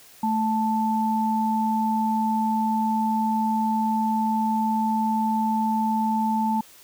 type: tone pair together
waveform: sine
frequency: 220 / 880 Hz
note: A3 / A5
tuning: 0 / 0 cents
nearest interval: 2 octaves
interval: 2400 cents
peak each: -23 dBFS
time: 0.23-6.61 s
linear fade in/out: 5 ms
effects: white hiss -50 dBFS RMS until 6.83 s